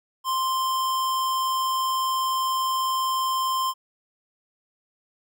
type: tone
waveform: square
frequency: 1046.5 Hz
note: C6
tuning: in tune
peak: -23 dBFS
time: 0.24-3.74 s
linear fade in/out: 50 ms
effects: none